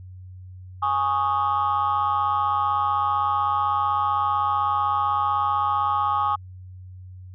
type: chord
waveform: sine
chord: Ab suspended fourth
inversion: none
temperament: equal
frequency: 830.6 / 1108.7 / 1244.5 Hz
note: Ab5 / Db6 / Eb6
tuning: 0 / 0 / 0 cents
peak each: -23 dBFS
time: 0.82-6.36 s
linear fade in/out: 10 ms
effects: tanh soft clip ceiling -14 dBFS + added 92 Hz sine -38 dBFS peak until 7.34 s